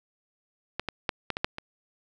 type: clicks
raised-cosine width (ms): 0.3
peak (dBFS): -13 / -14 / -9 / -12 / -14 / -8 / -19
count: 7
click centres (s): 0.796 / 0.887 / 1.092 / 1.303 / 1.369 / 1.445 / 1.584
effects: none